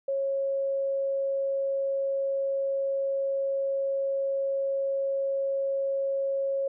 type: tone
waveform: sine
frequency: 547 Hz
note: C#5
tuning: 23 cents flat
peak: -25 dBFS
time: 0.08-6.68 s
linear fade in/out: 5 ms
effects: none